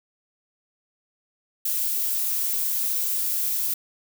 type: noise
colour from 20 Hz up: violet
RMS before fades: -25 dBFS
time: 1.65-3.74 s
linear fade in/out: 5 ms
effects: none